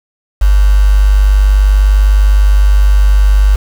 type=tone with quantisation; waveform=sine; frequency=49.79 Hz; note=G1; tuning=28 cents sharp; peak=-4 dBFS; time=0.41-3.56 s; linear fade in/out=10 ms; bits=4; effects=none